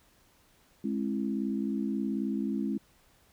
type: tone cluster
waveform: sine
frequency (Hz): 209.8 / 268.5 / 332.3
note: G#3 / C4 / E4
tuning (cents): +18 / +45 / +14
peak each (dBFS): -31 / -33 / -36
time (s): 0.84-2.78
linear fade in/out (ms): 5
effects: pink hiss -64 dBFS RMS until 3.32 s